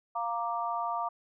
sine chord, Bb major, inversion second, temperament equal, 698.5 / 932.3 / 1174.7 Hz, F5 / Bb5 / D6, 0 / 0 / 0 cents, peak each -34 dBFS, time 0.15-1.09 s, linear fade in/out 10 ms, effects none

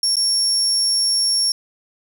35% pulse tone with dropouts, 5500 Hz, F8, 27 cents flat, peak -13 dBFS, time 0.03-1.52 s, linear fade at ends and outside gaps 2 ms, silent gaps 0.157-0.167 s, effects 9-bit

